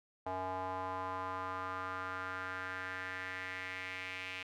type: tone with band-pass filter sweep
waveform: square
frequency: 93 Hz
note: F#2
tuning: 9 cents sharp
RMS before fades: -41 dBFS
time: 0.26-4.43 s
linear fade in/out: 5 ms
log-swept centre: 810 to 2500 Hz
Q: 3.5
effects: none